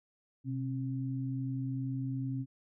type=tone pair together; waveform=sine; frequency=128.49 / 268.2 Hz; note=C3 / C4; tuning=-31 / +43 cents; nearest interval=octave + minor second; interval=1274 cents; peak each=-34 / -37 dBFS; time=0.44-2.46 s; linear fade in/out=50 ms; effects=none